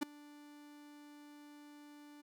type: tone with ADSR envelope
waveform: 45% pulse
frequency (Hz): 293.7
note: D4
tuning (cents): 0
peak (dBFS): -30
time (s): 0.01-2.22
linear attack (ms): 17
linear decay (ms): 8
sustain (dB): -24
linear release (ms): 16
effects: none